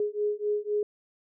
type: beating tone pair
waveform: sine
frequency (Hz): 415.3 / 419.2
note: G#4 / G#4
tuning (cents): 0 / +16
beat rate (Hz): 3.9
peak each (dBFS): -29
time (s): 0-0.83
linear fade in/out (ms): 2
effects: none